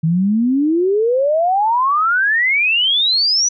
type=exponential sweep; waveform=sine; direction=up; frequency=155.56 to 6020 Hz; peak=-12 dBFS; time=0.03-3.49 s; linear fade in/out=10 ms; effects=none